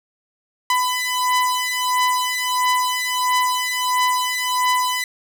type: beating tone pair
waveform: sawtooth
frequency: 1000 / 1001.5 Hz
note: B5 / B5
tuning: +21 / +24 cents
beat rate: 1.5 Hz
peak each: -17 dBFS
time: 0.7-5.04 s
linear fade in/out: 2 ms
effects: none